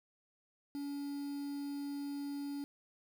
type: tone with quantisation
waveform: triangle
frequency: 283.9 Hz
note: C#4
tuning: 41 cents sharp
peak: -36 dBFS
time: 0.75-2.64 s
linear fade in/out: 0 ms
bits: 9
effects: none